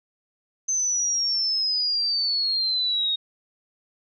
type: exponential sweep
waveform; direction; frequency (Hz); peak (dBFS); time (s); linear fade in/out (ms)
sine; down; 6230 to 3729; -21; 0.68-3.16; 10
effects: none